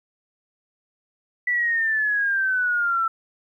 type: exponential sweep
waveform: sine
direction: down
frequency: 1975.5 to 1327 Hz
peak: -19 dBFS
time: 1.47-3.08 s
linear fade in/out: 5 ms
effects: 10-bit